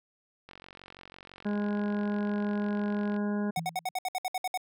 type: click train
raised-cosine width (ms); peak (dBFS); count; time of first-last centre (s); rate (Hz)
0.3; -31; 124; 0.49-3.164; 46
type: harmonic tone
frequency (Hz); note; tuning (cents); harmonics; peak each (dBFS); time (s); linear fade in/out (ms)
206.3; G#3; -11; 1 / 2 / 3 / 4 / 5 / 7 / 8; -28 / -37 / -41 / -45 / -46 / -46 / -47; 1.45-3.51; 10
type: tone bursts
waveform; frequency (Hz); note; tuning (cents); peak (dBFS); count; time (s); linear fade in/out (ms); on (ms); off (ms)
square; 741; F#5; +2; -29; 11; 3.56-4.575; 2; 35; 63
type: tone with exponential decay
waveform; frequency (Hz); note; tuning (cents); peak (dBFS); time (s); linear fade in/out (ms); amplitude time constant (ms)
sine; 164.5; E3; -3; -30; 3.57-3.91; 5; 73
effects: none